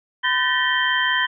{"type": "tone cluster", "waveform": "sine", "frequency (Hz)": [1011, 1533, 1774, 1919, 3130], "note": ["B5", "G6", "A6", "A#6", "G7"], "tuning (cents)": [40, -39, 14, 50, -3], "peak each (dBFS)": [-24, -26, -22, -24, -24], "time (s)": [0.23, 1.27], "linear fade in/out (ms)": 20, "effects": []}